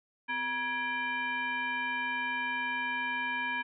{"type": "tone with frequency modulation", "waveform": "sine", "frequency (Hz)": 1661.2, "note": "G#6", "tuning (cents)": 0, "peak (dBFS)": -30, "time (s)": [0.28, 3.63], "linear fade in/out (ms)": 20, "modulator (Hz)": 703, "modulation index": 1.3, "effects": []}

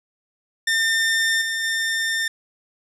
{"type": "tone with level steps", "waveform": "sawtooth", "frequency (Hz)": 1805, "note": "A6", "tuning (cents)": 44, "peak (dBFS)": [-14, -19, -17], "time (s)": [0.67, 2.28], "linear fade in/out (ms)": 5, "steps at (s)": [1.41, 1.63], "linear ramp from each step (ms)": 10, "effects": ["low-pass 10000 Hz 12 dB/octave"]}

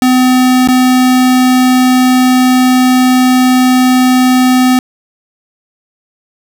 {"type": "tone with dropouts", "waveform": "square", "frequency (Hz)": 254.3, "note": "C4", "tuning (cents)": -49, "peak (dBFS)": -6, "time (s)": [0.02, 4.79], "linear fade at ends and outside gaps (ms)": 1, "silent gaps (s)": [0.675, 0.686], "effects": []}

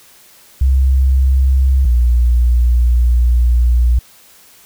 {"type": "tone pair in turn", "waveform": "sine", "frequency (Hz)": [66, 60.03], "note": ["C2", "B1"], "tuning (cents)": [16, -48], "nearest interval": "major second", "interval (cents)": 164, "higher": "first", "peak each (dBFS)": -8, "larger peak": "neither", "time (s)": [[0.61, 1.85], [1.85, 3.99]], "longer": "second", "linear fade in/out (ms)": 5, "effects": ["white hiss -45 dBFS RMS until 4.65 s"]}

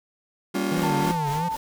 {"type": "chord", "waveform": "40% pulse", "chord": "G half-diminished seventh", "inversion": "none", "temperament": "just", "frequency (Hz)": [196, 235.2, 282.2, 352.8], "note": ["G3", "Bb3", "Db4", "F4"], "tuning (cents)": [0, 16, 31, 18], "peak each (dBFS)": [-27, -32, -28, -28], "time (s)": [0.54, 1.12], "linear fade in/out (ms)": 10}
{"type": "tone with vibrato", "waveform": "square", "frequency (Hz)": 155.56, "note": "D#3", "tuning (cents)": 0, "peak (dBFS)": -27, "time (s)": [0.71, 1.49], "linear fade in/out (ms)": 10, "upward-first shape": "triangle", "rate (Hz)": 3, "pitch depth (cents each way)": 190}
{"type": "noise with tremolo", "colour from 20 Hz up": "pink", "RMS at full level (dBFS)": -36, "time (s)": [0.77, 1.57], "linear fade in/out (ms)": 2, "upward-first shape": "sine", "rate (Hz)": 4, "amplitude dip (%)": 100}
{"type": "tone", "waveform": "sine", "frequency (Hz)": 889, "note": "A5", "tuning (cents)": 18, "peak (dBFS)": -25, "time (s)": [0.83, 1.56], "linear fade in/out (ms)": 5}
{"effects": []}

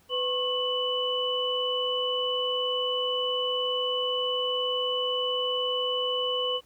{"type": "tone cluster", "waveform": "sine", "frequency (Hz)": [500, 1086, 2981], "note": ["B4", "C#6", "F#7"], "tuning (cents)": [21, -36, 12], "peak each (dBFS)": [-29, -34, -28], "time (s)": [0.09, 6.61], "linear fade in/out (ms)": 50, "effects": ["pink hiss -62 dBFS RMS until 6.65 s"]}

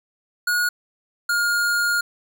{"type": "tone pair in turn", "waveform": "square", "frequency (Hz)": [1447, 1420.5], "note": ["F#6", "F6"], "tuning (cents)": [-39, 29], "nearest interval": "unison", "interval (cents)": 32, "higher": "first", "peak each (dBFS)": -19, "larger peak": "neither", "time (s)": [[0.47, 0.69], [1.29, 2.01]], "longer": "second", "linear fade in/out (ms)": 5, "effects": []}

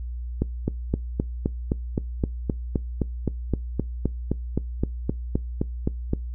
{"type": "click train", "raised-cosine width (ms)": 3, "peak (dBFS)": -9, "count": 23, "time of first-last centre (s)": [0.42, 6.134], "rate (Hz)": 3.85, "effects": ["noise-tail reverb RT60 0.2 s tail -23 dB re dry", "added 60 Hz sine -29 dBFS peak until 6.34 s"]}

